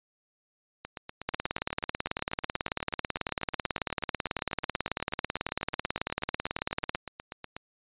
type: two click trains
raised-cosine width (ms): 0.3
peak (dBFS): -12 / -22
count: 104 / 56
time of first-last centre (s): 1.29-6.949 / 0.85-7.566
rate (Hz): 18.2 / 8.19
effects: resampled to 8000 Hz